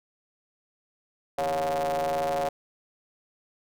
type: ring-modulated tone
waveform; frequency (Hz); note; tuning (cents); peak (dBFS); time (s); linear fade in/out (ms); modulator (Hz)
45% pulse; 77.78; D#2; 0; -22; 1.38-2.49; 5; 633
effects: none